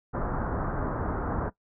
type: low-pass noise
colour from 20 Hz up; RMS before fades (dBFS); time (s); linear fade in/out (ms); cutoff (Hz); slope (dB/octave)
pink; -30; 0.13-1.5; 20; 1500; 48
effects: noise-tail reverb RT60 0.1 s tail -17 dB re dry